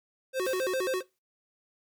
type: tone with vibrato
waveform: square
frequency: 440 Hz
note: A4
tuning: in tune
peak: -28 dBFS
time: 0.33-1.03 s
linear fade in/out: 50 ms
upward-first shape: square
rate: 7.4 Hz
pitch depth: 300 cents each way
type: noise with exponential decay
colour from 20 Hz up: white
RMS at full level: -43 dBFS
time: 0.45-1.19 s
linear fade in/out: 5 ms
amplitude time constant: 160 ms
effects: noise-tail reverb RT60 0.2 s tail -19 dB re dry